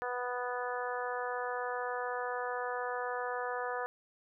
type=harmonic tone; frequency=246.9 Hz; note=B3; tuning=in tune; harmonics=2 / 3 / 4 / 5 / 6 / 7; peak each=-38 / -40 / -41 / -42 / -43 / -43 dBFS; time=0.02-3.86 s; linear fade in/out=0 ms; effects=none